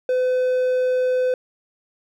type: tone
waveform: triangle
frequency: 507 Hz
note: B4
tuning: 45 cents sharp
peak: -15 dBFS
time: 0.09-1.34 s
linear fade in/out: 2 ms
effects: none